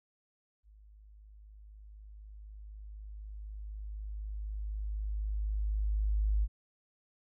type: tone with level ramp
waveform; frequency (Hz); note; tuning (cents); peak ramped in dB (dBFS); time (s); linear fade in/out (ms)
sine; 52; G#1; +3; -55 to -25; 0.63-6.48; 50
effects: none